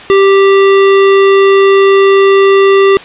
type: tone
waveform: square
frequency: 392 Hz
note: G4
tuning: in tune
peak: -4 dBFS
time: 0.1-2.97 s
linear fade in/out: 0 ms
effects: white hiss -29 dBFS RMS until 3.04 s + resampled to 8000 Hz